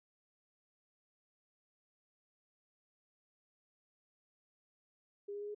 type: tone with pitch steps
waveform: sine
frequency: 405.5 / 409.3 / 413.1 / 416.9 Hz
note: G#4 / G#4 / G#4 / G#4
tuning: -41 / -25 / -9 / +7 cents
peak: -40 dBFS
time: 5.28-5.548 s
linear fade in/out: 10 ms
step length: 67 ms
effects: none